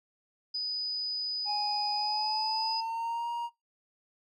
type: tone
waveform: sine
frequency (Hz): 4978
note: D#8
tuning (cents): 0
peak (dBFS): -30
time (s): 0.54-2.81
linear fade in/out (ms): 10
type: tone with pitch glide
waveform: triangle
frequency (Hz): 830.6 to 943.1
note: G#5 to A#5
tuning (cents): 0 to +20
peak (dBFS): -29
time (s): 1.45-3.5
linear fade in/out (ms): 50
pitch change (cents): +220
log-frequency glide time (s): 1.94-3.29
effects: noise-tail reverb RT60 0.2 s tail -21 dB re dry